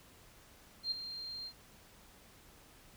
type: tone with ADSR envelope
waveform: sine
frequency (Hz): 4186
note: C8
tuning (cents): 0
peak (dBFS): -30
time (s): 0.83-1.53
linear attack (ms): 84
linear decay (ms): 10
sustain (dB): -11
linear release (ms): 68
effects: pink hiss -60 dBFS RMS until 2.96 s